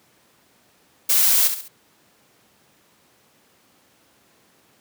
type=noise with echo; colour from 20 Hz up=blue; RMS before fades=-17 dBFS; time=1.09-1.48 s; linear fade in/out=10 ms; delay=68 ms; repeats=3; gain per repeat=-8 dB; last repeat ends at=1.684 s; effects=pink hiss -58 dBFS RMS until 4.8 s + high-pass 150 Hz 12 dB/octave